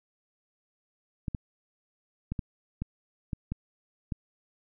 clicks, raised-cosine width 5 ms, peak -19 dBFS, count 8, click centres 1.282 / 1.348 / 2.32 / 2.392 / 2.82 / 3.332 / 3.52 / 4.122 s, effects none

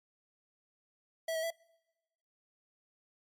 square tone with pitch steps, 653 / 642 / 663 Hz, E5 / E5 / E5, -17 / -46 / +10 cents, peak -33 dBFS, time 1.28-1.505 s, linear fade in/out 5 ms, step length 75 ms, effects noise-tail reverb RT60 1.0 s tail -26 dB re dry + MP3 96 kbps

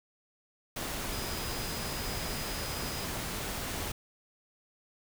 sine tone in noise, 4978 Hz, D#8, in tune, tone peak -44 dBFS, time 1.12-3.05 s, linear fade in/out 5 ms, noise pink, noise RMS -36 dBFS, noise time 0.76-3.92 s, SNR -11 dB, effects none

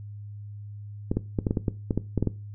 clicks, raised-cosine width 3 ms, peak -11 dBFS, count 12, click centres 1.115 / 1.17 / 1.388 / 1.468 / 1.509 / 1.572 / 1.682 / 1.908 / 1.976 / 2.177 / 2.226 / 2.273 s, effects noise-tail reverb RT60 0.3 s tail -18 dB re dry + added 103 Hz sine -37 dBFS peak until 2.54 s

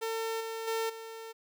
sawtooth tone with level steps, 450 Hz, A4, 39 cents sharp, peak -28 / -32 / -26 / -38 dBFS, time 0.01-1.33 s, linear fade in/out 20 ms, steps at 0.4 / 0.67 / 0.89 s, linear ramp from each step 10 ms, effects none

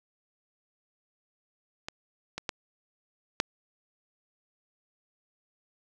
clicks, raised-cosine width 0.2 ms, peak -18 / -17 / -13 / -6 dBFS, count 4, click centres 1.885 / 2.38 / 2.492 / 3.401 s, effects none

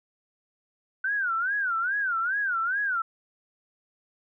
sine tone with vibrato, 1491 Hz, F#6, 13 cents sharp, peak -24 dBFS, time 1.04-3.02 s, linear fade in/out 5 ms, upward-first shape sine, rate 2.4 Hz, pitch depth 200 cents each way, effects none

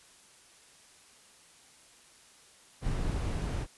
brown noise, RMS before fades -32 dBFS, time 2.81-3.67 s, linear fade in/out 50 ms, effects white hiss -58 dBFS RMS until 3.77 s + resampled to 24000 Hz

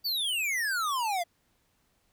square exponential sweep, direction down, 4699 to 666 Hz, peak -28 dBFS, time 0.04-1.24 s, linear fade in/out 20 ms, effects pink hiss -71 dBFS RMS until 2.12 s

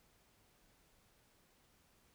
silence, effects pink hiss -71 dBFS RMS until 2.14 s

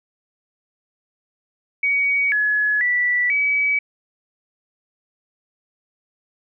sine tone with pitch steps, 2254 / 1696 / 1963 / 2281 Hz, C#7 / G#6 / B6 / C#7, +28 / +36 / -11 / +49 cents, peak -16 dBFS, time 1.83-3.79 s, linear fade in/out 5 ms, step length 490 ms, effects none

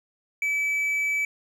triangle tone, 2300 Hz, D7, 37 cents flat, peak -21 dBFS, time 0.42-1.25 s, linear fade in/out 2 ms, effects none

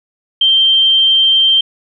sine tone, 3144 Hz, G7, 4 cents sharp, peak -7 dBFS, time 0.41-1.61 s, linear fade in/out 5 ms, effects none

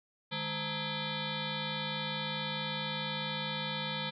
sine tone with frequency modulation, 1661.2 Hz, G#6, in tune, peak -33 dBFS, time 0.31-4.11 s, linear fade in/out 20 ms, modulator 363 Hz, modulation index 6.4, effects none

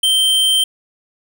square tone, 3128 Hz, G7, 4 cents flat, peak -12 dBFS, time 0.03-0.64 s, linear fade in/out 5 ms, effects none

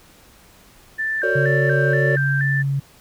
sine tone with vibrato, 1668 Hz, G#6, 7 cents sharp, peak -20 dBFS, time 0.98-2.63 s, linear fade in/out 20 ms, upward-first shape square, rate 2.1 Hz, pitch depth 100 cents each way
triangle chord, D major seventh, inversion first, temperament equal with one note detuned, 370 / 449.8 / 554.4 / 587.3 Hz, F#4 / A4 / C#5 / D5, 0 / +38 / 0 / 0 cents, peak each -23 / -22 / -23 / -23 dBFS, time 1.23-2.16 s, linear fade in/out 5 ms
sine tone, 138.59 Hz, C#3, in tune, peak -18 dBFS, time 1.35-2.8 s, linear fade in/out 10 ms
effects pink hiss -50 dBFS RMS until 3 s

